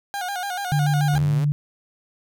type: tone with vibrato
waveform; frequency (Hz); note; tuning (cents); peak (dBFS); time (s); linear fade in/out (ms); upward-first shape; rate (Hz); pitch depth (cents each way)
30% pulse; 763; G5; -47; -23; 0.14-1.18; 0; square; 6.9; 90
type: tone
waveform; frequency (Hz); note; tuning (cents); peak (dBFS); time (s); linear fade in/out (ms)
sine; 146.83; D3; 0; -17; 0.72-1.52; 0
type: exponential sweep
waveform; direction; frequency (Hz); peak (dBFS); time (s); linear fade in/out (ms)
sawtooth; up; 68.3 to 152.6; -26; 1.13-1.45; 10
effects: none